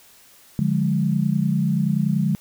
sine chord, D diminished, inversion none, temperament equal with one note detuned, 146.83 / 177.97 / 207.7 Hz, D3 / F3 / Ab3, 0 / +33 / 0 cents, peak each -22 dBFS, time 0.59-2.35 s, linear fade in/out 0 ms, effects white hiss -51 dBFS RMS until 2.4 s

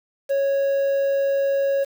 triangle tone with quantisation, 552 Hz, C#5, 7 cents flat, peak -16 dBFS, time 0.29-1.85 s, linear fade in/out 20 ms, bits 7, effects none

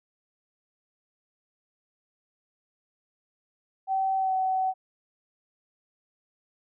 sine tone with pitch glide, 768 to 755.2 Hz, G5 to F#5, -36 to +35 cents, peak -23 dBFS, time 3.87-4.74 s, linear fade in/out 50 ms, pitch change -29 cents, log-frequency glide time 4.17-4.34 s, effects none

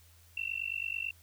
sine tone with amplitude modulation, 2707 Hz, E7, 45 cents sharp, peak -29 dBFS, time 0.37-1.11 s, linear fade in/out 5 ms, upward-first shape sine, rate 49.1 Hz, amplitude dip 100%, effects added 84 Hz sine -59 dBFS peak until 1.22 s + white hiss -63 dBFS RMS until 1.22 s

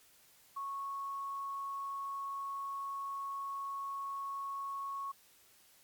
sine tone with quantisation, 1104 Hz, C#6, 7 cents flat, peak -37 dBFS, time 0.56-5.12 s, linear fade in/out 10 ms, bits 11, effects white hiss -64 dBFS RMS until 5.83 s + MP3 96 kbps

